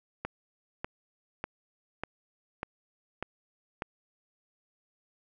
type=click train; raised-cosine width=0.5 ms; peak=-18 dBFS; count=7; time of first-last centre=0.25-3.821 s; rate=1.68 Hz; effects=none